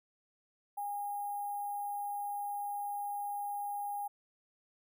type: tone with sample-and-hold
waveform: sine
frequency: 816 Hz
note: G#5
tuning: 31 cents flat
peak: -35 dBFS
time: 0.77-4.08 s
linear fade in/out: 10 ms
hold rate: 11025 Hz
effects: none